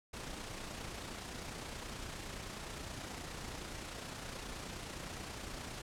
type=noise with amplitude modulation; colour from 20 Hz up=pink; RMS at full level=-43 dBFS; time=0.13-5.82 s; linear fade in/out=10 ms; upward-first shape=sine; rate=29.6 Hz; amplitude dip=40%; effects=low-pass 9000 Hz 12 dB/octave